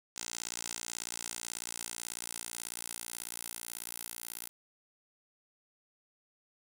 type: tone with band-pass filter sweep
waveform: 10% pulse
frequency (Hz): 58.2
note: A#1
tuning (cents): -2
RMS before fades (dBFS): -42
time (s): 0.16-4.49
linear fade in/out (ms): 5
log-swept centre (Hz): 7200 to 12000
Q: 1.8
effects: none